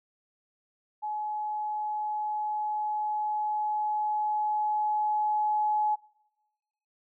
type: tone with level ramp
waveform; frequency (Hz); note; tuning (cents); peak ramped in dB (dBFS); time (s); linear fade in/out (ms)
sine; 848; G#5; +36; -30 to -23; 1.02-5.96; 20
effects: noise-tail reverb RT60 1.0 s tail -24 dB re dry